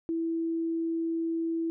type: tone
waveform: sine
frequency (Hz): 329.6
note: E4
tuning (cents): 0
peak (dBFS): -27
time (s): 0.09-1.7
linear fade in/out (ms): 0
effects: none